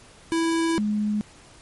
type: tone pair in turn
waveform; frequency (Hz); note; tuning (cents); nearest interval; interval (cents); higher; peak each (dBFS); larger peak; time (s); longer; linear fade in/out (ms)
square / sine; 329.6 / 210.2; E4 / G#3; 0 / +21; minor sixth; 779; first; -21; neither; 0.32-0.78 / 0.78-1.21; first; 0
effects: pink hiss -50 dBFS RMS until 1.61 s + MP3 48 kbps